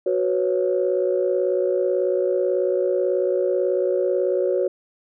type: chord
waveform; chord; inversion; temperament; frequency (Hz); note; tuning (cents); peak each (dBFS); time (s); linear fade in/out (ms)
sine; F# suspended fourth; none; equal with one note detuned; 370 / 493.9 / 552.1; F#4 / B4 / C#5; 0 / 0 / -7; -21 / -24 / -22; 0.06-4.68; 5
effects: tanh soft clip ceiling -9 dBFS